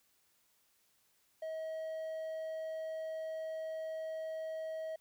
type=tone; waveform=triangle; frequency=638 Hz; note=D#5; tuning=43 cents sharp; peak=-36 dBFS; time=1.42-4.96 s; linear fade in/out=5 ms; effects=white hiss -73 dBFS RMS until 5 s